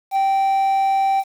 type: tone with quantisation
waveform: triangle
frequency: 779 Hz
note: G5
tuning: 11 cents flat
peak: -13 dBFS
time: 0.11-1.24 s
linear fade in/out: 50 ms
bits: 7
effects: none